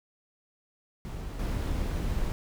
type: noise with level steps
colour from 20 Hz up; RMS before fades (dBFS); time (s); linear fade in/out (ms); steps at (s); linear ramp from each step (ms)
brown; -36 / -30; 1.05-2.32; 0; 1.39; 5
effects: none